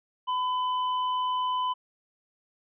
triangle tone with hard clipping, 1006 Hz, B5, 32 cents sharp, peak -27 dBFS, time 0.27-1.74 s, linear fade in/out 20 ms, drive 11 dB, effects resampled to 8000 Hz

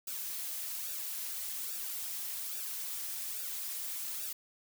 blue noise with flanger, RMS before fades -39 dBFS, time 0.07-4.33 s, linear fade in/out 5 ms, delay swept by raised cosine 0.95 to 4.75 ms, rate 1.2 Hz, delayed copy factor -0.65, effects none

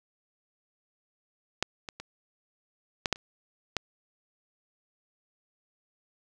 clicks, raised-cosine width 0.2 ms, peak -8 / -20 / -23 / -9 / -7 / -30 / -10 dBFS, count 7, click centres 1.626 / 1.888 / 2 / 3.058 / 3.127 / 3.159 / 3.767 s, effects none

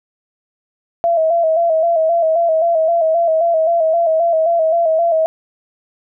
sine tone with vibrato, 659.3 Hz, E5, in tune, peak -11 dBFS, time 1.04-5.26 s, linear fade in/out 0 ms, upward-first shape square, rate 3.8 Hz, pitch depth 53 cents each way, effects none

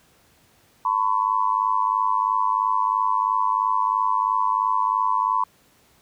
sine tone with amplitude modulation, 1008 Hz, B5, 35 cents sharp, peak -14 dBFS, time 0.85-5.44 s, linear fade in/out 5 ms, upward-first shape sine, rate 103 Hz, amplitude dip 100%, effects pink hiss -58 dBFS RMS until 6.01 s + high-pass 60 Hz 12 dB/octave

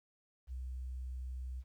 sine tone, 63.5 Hz, B1, 49 cents sharp, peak -39 dBFS, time 0.47-1.64 s, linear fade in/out 50 ms, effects 12-bit

